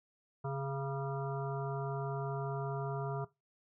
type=harmonic tone with a mistuned harmonic; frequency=137.5 Hz; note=C#3; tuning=14 cents flat; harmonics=1 / 3 / 5 / 7 / 9 / 10; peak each=-36 / -42 / -44 / -45 / -48 / -50 dBFS; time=0.44-3.25 s; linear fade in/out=10 ms; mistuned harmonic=9; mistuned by=-52 cents; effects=noise-tail reverb RT60 0.2 s tail -18 dB re dry